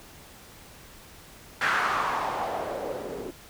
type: noise with low-pass filter sweep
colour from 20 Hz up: blue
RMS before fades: -29 dBFS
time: 1.61-3.31 s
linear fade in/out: 5 ms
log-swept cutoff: 1600 to 370 Hz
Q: 3
effects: pink hiss -49 dBFS RMS until 3.49 s